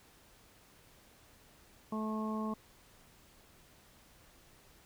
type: harmonic tone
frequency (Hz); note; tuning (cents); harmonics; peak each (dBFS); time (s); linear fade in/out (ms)
217.1; A3; -23; 1 / 2 / 3 / 4 / 5; -35 / -44 / -46 / -47 / -42; 1.92-2.54; 5
effects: pink hiss -62 dBFS RMS until 4.85 s